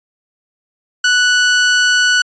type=tone; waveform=sawtooth; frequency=1480 Hz; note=F#6; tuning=in tune; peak=-6 dBFS; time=1.04-2.22 s; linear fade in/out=5 ms; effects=resampled to 16000 Hz